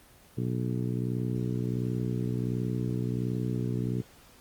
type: harmonic tone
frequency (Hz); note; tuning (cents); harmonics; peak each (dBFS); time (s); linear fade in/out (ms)
61.4; B1; -9; 2 / 3 / 4 / 5 / 6 / 7; -30 / -34 / -36 / -38 / -40 / -41; 0.37-4.02; 10
effects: pink hiss -56 dBFS RMS until 4.4 s + Opus 24 kbps